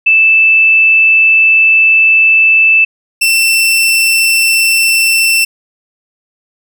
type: tone pair in turn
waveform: sine / sawtooth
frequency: 2637 / 2683 Hz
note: E7 / E7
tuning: 0 / +30 cents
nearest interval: unison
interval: 30 cents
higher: second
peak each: -4 dBFS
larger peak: neither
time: 0.06-2.85 / 3.21-5.45 s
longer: first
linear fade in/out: 10 ms
effects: none